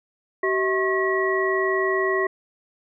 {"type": "tone cluster", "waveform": "sine", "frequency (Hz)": [382.4, 644, 1086, 1917], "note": ["G4", "E5", "C#6", "A#6"], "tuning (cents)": [-43, -41, -36, 48], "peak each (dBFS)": [-22, -29, -27, -25], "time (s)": [0.43, 2.27], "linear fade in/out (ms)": 5, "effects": []}